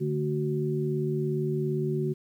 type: tone cluster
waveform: sine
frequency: 147.8 / 225.2 / 371.8 Hz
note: D3 / A3 / F#4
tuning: +11 / +40 / +8 cents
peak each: -28 / -34 / -29 dBFS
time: 0-2.14 s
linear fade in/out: 20 ms
effects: 10-bit